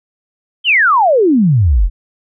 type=exponential sweep; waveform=sine; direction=down; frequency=3214 to 37.74 Hz; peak=-7 dBFS; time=0.64-1.9 s; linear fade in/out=50 ms; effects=none